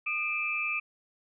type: tone cluster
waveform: sine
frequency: 1222 / 2370 / 2600 Hz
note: D#6 / D7 / E7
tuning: -32 / +15 / -24 cents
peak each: -38 / -31 / -32 dBFS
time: 0.06-0.8 s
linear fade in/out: 10 ms
effects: none